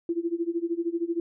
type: tone with tremolo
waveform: sine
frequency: 338.6 Hz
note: E4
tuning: 46 cents sharp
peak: -22 dBFS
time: 0.09-1.2 s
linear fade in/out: 2 ms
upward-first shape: sine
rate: 13 Hz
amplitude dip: 90%
effects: none